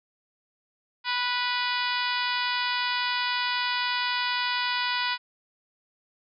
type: harmonic tone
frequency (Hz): 491.9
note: B4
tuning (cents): -7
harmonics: 2 / 3 / 4 / 5 / 6 / 7 / 8 / 9 / 10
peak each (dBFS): -30 / -32 / -33 / -34 / -35 / -35 / -36 / -37 / -37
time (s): 1.04-5.18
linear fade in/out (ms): 50
effects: none